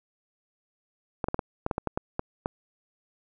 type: clicks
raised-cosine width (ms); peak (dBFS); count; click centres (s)
1; -13; 11; 1.242 / 1.285 / 1.344 / 1.392 / 1.664 / 1.712 / 1.781 / 1.873 / 1.975 / 2.194 / 2.459
effects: none